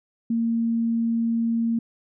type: tone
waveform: sine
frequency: 230 Hz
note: A#3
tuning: 23 cents flat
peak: -20 dBFS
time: 0.3-1.79 s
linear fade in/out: 5 ms
effects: none